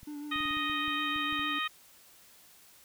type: clicks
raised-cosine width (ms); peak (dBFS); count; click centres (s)
5; -38; 11; 0.031 / 0.36 / 0.405 / 0.455 / 0.509 / 0.57 / 0.698 / 0.88 / 1.161 / 1.326 / 1.394
type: tone with vibrato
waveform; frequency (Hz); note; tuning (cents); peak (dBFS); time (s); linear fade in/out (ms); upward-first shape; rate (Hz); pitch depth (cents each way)
triangle; 293.7; D4; 0; -36; 0.07-1.59; 5; sine; 6.6; 27
type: harmonic tone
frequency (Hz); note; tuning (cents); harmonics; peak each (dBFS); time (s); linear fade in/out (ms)
622.3; D#5; 0; 2 / 3 / 4 / 5 / 6; -34 / -36 / -37 / -38 / -39; 0.31-1.68; 10
effects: white hiss -58 dBFS RMS until 2.84 s